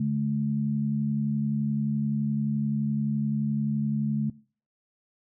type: tone pair together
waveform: sine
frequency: 143.15 / 214.8 Hz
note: D3 / A3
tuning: -44 / -41 cents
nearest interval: perfect fifth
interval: 703 cents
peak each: -27 / -25 dBFS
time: 0-4.3 s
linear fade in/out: 5 ms
effects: noise-tail reverb RT60 0.4 s tail -20 dB re dry